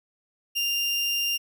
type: tone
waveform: 30% pulse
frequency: 2794 Hz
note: F7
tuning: in tune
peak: -21 dBFS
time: 0.55-1.38 s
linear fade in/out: 20 ms
effects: none